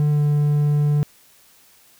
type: tone with pitch glide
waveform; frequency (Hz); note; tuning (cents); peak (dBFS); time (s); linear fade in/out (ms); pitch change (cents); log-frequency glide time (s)
triangle; 148.6 to 147.23; D3 to D3; +21 to +5; -13; 0-1.03; 0; -16; 0.11-0.21
effects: white hiss -53 dBFS RMS until 1.99 s